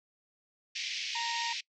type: band-pass noise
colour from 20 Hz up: pink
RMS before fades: -37 dBFS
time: 0.75-1.61 s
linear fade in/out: 10 ms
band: 2100 to 5900 Hz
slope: 48 dB/octave
type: harmonic tone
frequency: 932.3 Hz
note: A#5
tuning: in tune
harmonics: 1 / 2 / 3 / 4 / 5 / 6 / 7 / 8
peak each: -35 / -41 / -45 / -47 / -49 / -51 / -52 / -53 dBFS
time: 1.15-1.53 s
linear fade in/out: 5 ms
effects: noise-tail reverb RT60 0.1 s tail -23 dB re dry